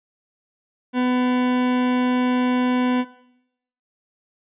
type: tone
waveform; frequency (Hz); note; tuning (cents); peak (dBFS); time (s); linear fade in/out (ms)
40% pulse; 250.1; B3; +22; -17; 0.93-3.05; 50
effects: noise-tail reverb RT60 0.8 s tail -17 dB re dry + resampled to 8000 Hz